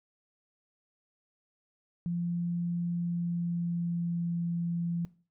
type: tone with pitch glide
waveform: sine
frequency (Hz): 172.7 to 170.72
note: F3 to F3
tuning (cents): -19 to -39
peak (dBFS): -29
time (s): 2.06-5.05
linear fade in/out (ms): 0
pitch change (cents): -20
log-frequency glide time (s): 2.9-4.41
effects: noise-tail reverb RT60 0.4 s tail -20 dB re dry